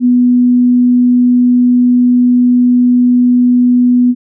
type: tone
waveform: sine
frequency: 246.4 Hz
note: B3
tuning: 4 cents flat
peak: -5 dBFS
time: 0-4.15 s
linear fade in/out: 50 ms
effects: none